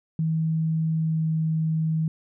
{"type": "tone with pitch glide", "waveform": "sine", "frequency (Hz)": [160.3, 159.28], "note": ["E3", "D#3"], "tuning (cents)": [-48, 41], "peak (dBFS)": -21, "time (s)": [0.19, 2.08], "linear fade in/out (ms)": 2, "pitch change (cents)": -11, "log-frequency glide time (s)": [0.93, 1.28], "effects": []}